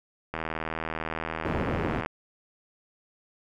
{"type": "click train", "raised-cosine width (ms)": 0.5, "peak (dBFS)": -16, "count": 139, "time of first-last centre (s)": [0.34, 2.061], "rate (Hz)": 80.2}
{"type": "low-pass noise", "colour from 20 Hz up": "white", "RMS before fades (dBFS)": -30, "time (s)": [1.45, 2.01], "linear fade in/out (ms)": 2, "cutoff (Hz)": 430, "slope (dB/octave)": 12}
{"effects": []}